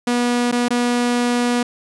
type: tone with dropouts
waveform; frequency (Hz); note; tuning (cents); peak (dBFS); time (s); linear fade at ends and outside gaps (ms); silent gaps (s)
sawtooth; 242.4; B3; -32; -12; 0.07-1.63; 5; 0.515-0.524 / 0.684-0.705
effects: resampled to 24000 Hz